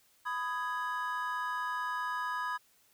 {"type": "chord", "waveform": "triangle", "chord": "G# minor", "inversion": "first", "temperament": "just", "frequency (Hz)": [996.7, 1245.9, 1661.2], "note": ["B5", "D#6", "G#6"], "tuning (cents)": [16, 2, 0], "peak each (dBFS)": [-34, -36, -36], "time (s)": [0.25, 2.58], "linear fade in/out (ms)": 20, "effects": ["white hiss -67 dBFS RMS until 2.93 s"]}